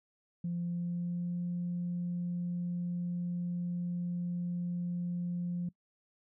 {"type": "tone with pitch glide", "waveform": "sine", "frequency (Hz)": [172.9, 175.41], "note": ["F3", "F3"], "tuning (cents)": [-17, 8], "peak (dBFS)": -31, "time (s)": [0.44, 5.69], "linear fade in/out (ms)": 5, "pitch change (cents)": 25, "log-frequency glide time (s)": [0.58, 1.42], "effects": ["noise-tail reverb RT60 0.1 s tail -22 dB re dry", "tanh soft clip ceiling -28 dBFS"]}